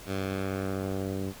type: tone with low-pass filter sweep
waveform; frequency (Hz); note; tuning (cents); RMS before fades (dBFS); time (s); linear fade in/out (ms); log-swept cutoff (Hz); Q
10% pulse; 96.2; G2; -32; -32; 0.06-1.34; 50; 5900 to 350; 0.83
effects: pink hiss -47 dBFS RMS until 1.4 s